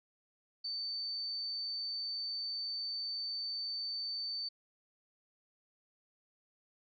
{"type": "tone", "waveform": "sine", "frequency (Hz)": 4554, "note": "C#8", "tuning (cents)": 46, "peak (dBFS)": -36, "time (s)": [0.64, 4.49], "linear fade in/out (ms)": 10, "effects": []}